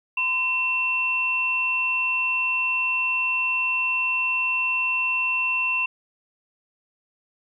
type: tone pair together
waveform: sine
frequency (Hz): 1017.5 / 2700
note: C6 / E7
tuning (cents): -49 / +41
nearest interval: octave + perfect fourth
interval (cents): 1690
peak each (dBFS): -30 / -21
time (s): 0.17-5.86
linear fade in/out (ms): 5
effects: 10-bit